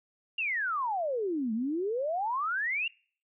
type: exponential two-way sweep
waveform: sine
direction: down then up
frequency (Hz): 2845 to 212.6 to 2845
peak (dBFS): -28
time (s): 0.38-2.88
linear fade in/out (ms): 5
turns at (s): 1.53
effects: noise-tail reverb RT60 0.5 s tail -26 dB re dry